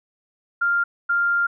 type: tone pair in turn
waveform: sine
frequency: 1396.9 / 1396.9 Hz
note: F6 / F6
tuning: 0 / 0 cents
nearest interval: unison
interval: 0 cents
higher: neither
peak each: -17 dBFS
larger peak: neither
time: 0.61-0.84 / 1.09-1.47 s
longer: second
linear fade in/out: 10 ms
effects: none